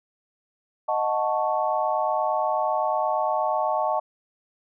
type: chord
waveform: sine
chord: D# half-diminished seventh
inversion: none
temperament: equal with one note detuned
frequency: 622.3 / 730.6 / 880 / 1108.7 Hz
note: D#5 / F#5 / A5 / C#6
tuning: 0 / -22 / 0 / 0 cents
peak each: -26 / -27 / -26 / -29 dBFS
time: 0.88-4 s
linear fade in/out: 10 ms
effects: none